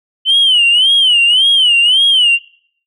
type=tone with vibrato; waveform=sine; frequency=3012 Hz; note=F#7; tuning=30 cents sharp; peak=-5 dBFS; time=0.25-2.39 s; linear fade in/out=50 ms; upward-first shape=sine; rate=1.8 Hz; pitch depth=150 cents each way; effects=noise-tail reverb RT60 0.6 s tail -24 dB re dry + tanh soft clip ceiling -4 dBFS